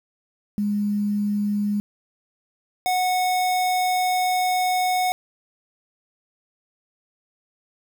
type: tone pair in turn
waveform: sine / square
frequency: 206.1 / 734.5 Hz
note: G#3 / F#5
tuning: -13 / -13 cents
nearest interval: octave + minor seventh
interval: 2200 cents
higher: second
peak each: -20 / -20 dBFS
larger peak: neither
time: 0.58-1.8 / 2.86-5.12 s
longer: second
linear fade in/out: 0 ms
effects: 8-bit